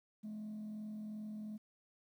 sine tone with frequency modulation, 213.2 Hz, G#3, 46 cents sharp, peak -40 dBFS, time 0.23-1.58 s, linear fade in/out 20 ms, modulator 42.7 Hz, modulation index 0.22, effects tanh soft clip ceiling -41 dBFS + 12-bit

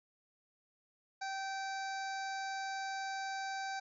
harmonic tone, 776 Hz, G5, 18 cents flat, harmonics 1 / 2 / 3 / 5 / 6 / 7 / 8 / 9, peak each -39 / -43 / -51 / -53 / -51 / -57 / -55 / -60 dBFS, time 1.21-3.8 s, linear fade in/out 10 ms, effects none

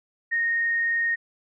sine tone with frequency modulation, 1855 Hz, A#6, 9 cents flat, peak -21 dBFS, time 0.31-1.16 s, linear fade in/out 20 ms, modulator 22.9 Hz, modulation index 0.31, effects none

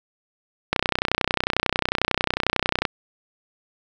click train, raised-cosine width 0.3 ms, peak -3 dBFS, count 67, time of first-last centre 0.73-2.852 s, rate 31.1 Hz, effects none

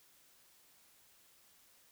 silence, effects white hiss -66 dBFS RMS until 1.91 s

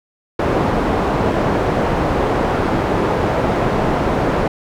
white low-pass noise, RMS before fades -17 dBFS, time 0.39-4.48 s, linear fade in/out 5 ms, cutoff 710 Hz, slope 12 dB/octave, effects none

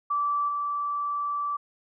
sine tone with level steps, 1161 Hz, D6, 20 cents flat, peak -23 / -26 dBFS, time 0.1-1.57 s, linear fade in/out 10 ms, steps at 0.48 s, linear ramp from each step 10 ms, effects none

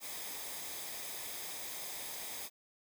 white noise with comb filter, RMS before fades -43 dBFS, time 0-2.5 s, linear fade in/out 50 ms, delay 0.7 ms, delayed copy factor -0.5, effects none

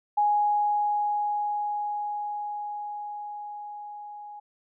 sine tone with level ramp, 830.6 Hz, G#5, in tune, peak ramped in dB -19 to -39 dBFS, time 0.17-4.4 s, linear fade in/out 10 ms, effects none

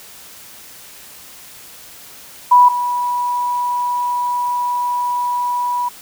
sine tone pair in turn, 983 / 977.3 Hz, B5 / B5, -8 / -18 cents, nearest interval unison, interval 10 cents, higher first, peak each -5 / -16 dBFS, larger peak first, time 2.51-2.69 / 2.69-5.89 s, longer second, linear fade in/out 10 ms, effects white hiss -39 dBFS RMS until 6.01 s

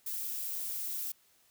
violet noise, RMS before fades -37 dBFS, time 0.06-1.12 s, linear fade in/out 5 ms, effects white hiss -67 dBFS RMS until 1.5 s

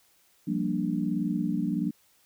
sine chord, G minor seventh, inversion third, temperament equal, 174.61 / 196 / 233.1 / 293.7 Hz, F3 / G3 / Bb3 / D4, 0 / 0 / 0 / 0 cents, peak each -31 dBFS, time 0.47-1.91 s, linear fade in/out 10 ms, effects white hiss -64 dBFS RMS until 2.25 s

